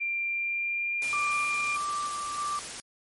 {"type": "tone with pitch glide", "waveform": "sine", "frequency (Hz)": [2375, 2397], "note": ["D7", "D7"], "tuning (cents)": [19, 35], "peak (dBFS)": -27, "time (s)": [0, 1.77], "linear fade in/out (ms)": 20, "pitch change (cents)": 16, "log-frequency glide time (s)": [0.28, 0.98]}
{"type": "noise", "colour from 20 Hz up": "white", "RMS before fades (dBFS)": -38, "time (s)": [1.02, 2.8], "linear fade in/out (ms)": 0}
{"type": "tone with tremolo", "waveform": "sine", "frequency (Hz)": 1174.7, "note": "D6", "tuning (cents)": 0, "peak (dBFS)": -28, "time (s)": [1.13, 2.59], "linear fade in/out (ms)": 0, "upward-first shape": "square", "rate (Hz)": 1.6, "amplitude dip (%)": 35}
{"effects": ["MP3 48 kbps"]}